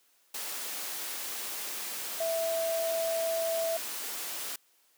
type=tone in noise; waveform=sine; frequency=659.3 Hz; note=E5; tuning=in tune; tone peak=-28 dBFS; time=2.2-3.77 s; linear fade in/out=5 ms; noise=white; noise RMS=-37 dBFS; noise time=0.34-4.56 s; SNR=+6 dB; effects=white hiss -67 dBFS RMS until 4.97 s + high-pass 300 Hz 12 dB/octave